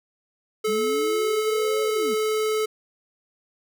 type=tone; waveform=square; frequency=432.7 Hz; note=A4; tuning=29 cents flat; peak=-22 dBFS; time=0.64-2.66 s; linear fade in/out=10 ms
type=linear two-way sweep; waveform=sine; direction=up then down; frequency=191 to 554.4 to 191 Hz; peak=-30 dBFS; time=0.67-2.15 s; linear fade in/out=20 ms; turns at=1.82 s
effects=none